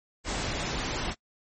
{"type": "noise", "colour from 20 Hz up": "pink", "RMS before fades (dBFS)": -31, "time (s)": [0.24, 1.15], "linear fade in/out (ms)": 50, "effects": ["noise-tail reverb RT60 0.1 s tail -24 dB re dry", "MP3 32 kbps"]}